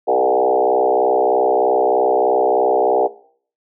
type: tone with frequency modulation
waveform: sine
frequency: 598 Hz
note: D5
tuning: 31 cents sharp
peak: -12 dBFS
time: 0.07-3.08 s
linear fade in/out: 20 ms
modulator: 63.2 Hz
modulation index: 3.4
effects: noise-tail reverb RT60 0.5 s tail -17 dB re dry